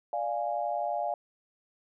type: chord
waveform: sine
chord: D diminished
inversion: none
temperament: equal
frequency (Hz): 587.3 / 698.5 / 830.6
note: D5 / F5 / Ab5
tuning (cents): 0 / 0 / 0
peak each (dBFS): -34 / -31 / -34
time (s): 0.13-1.14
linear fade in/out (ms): 2
effects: none